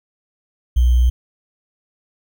sine tone with sample-and-hold, 61.3 Hz, B1, 12 cents flat, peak -10 dBFS, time 0.76-1.1 s, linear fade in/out 10 ms, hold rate 3150 Hz, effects none

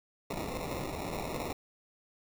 blue noise with sample-and-hold, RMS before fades -37 dBFS, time 0.3-1.53 s, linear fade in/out 5 ms, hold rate 1575 Hz, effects none

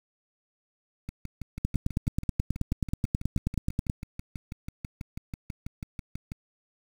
two click trains, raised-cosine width 5 ms, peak -13 / -24 dBFS, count 22 / 33, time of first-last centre 1.65-3.898 / 1.09-6.319 s, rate 9.34 / 6.12 Hz, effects 7-bit

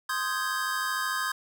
square chord, Ab major seventh, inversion first, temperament equal, 1046.5 / 1244.5 / 1568 / 1661.2 Hz, C6 / Eb6 / G6 / Ab6, 0 / 0 / 0 / 0 cents, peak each -34 dBFS, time 0.09-1.32 s, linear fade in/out 5 ms, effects none

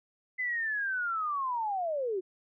sine linear sweep, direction down, 2038 to 353.1 Hz, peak -29 dBFS, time 0.38-2.21 s, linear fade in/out 20 ms, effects none

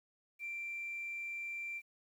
sine tone, 2356 Hz, D7, 5 cents sharp, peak -38 dBFS, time 0.39-1.82 s, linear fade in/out 50 ms, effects tanh soft clip ceiling -34 dBFS + 11-bit

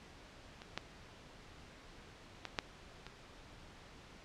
clicks, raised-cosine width 0.2 ms, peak -30 / -19 / -22 / -15 / -29 dBFS, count 5, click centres 0.619 / 0.776 / 2.453 / 2.588 / 3.066 s, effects pink hiss -56 dBFS RMS until 4.24 s + low-pass 5000 Hz 12 dB/octave

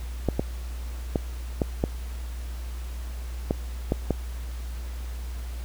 clicks, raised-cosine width 2 ms, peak -9 dBFS, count 8, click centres 0.287 / 0.395 / 1.158 / 1.618 / 1.839 / 3.509 / 3.921 / 4.107 s, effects added 60 Hz sine -31 dBFS peak until 5.64 s + pink hiss -47 dBFS RMS until 5.64 s

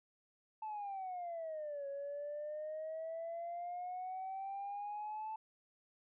sine exponential two-way sweep, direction down then up, 880 to 554.4 to 880 Hz, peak -39 dBFS, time 0.62-5.36 s, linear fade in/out 5 ms, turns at 1.87 s, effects tanh soft clip ceiling -37 dBFS

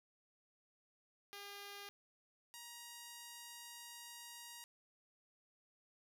5% pulse tone pair in turn, 403.5 / 947 Hz, G#4 / A#5, -50 / +27 cents, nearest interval octave + minor third, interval 1477 cents, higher second, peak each -38 / -39 dBFS, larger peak first, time 1.33-1.89 / 2.54-4.64 s, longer second, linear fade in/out 0 ms, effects none

